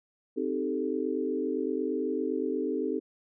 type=chord; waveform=sine; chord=A half-diminished seventh; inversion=first; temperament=equal; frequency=261.6 / 311.1 / 392 / 440 Hz; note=C4 / Eb4 / G4 / A4; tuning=0 / 0 / 0 / 0 cents; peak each=-33 dBFS; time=0.36-3 s; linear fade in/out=20 ms; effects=none